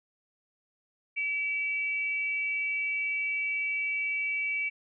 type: tone pair together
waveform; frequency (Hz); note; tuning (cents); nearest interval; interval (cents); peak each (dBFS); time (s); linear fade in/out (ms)
sine; 2296 / 2718; D7 / F7; -40 / -48; minor third; 292; -28 / -38; 1.16-4.7; 20
effects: none